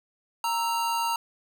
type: tone pair together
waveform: square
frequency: 929.2 / 1318.5 Hz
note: A#5 / E6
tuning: -6 / 0 cents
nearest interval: tritone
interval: 606 cents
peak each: -26 / -34 dBFS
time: 0.44-1.16 s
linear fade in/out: 2 ms
effects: none